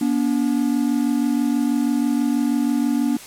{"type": "tone pair together", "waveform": "triangle", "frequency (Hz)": [240.8, 287], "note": ["B3", "D4"], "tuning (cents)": [-44, -40], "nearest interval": "minor third", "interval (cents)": 304, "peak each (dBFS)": -18, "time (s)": [0.01, 3.17], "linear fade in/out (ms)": 5, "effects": ["white hiss -39 dBFS RMS until 3.26 s", "low-pass 12000 Hz 12 dB/octave"]}